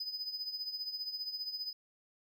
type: tone with tremolo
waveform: triangle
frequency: 5000 Hz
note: D#8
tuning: 8 cents sharp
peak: -33 dBFS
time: 0-1.73 s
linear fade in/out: 5 ms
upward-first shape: triangle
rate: 15 Hz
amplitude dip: 75%
effects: none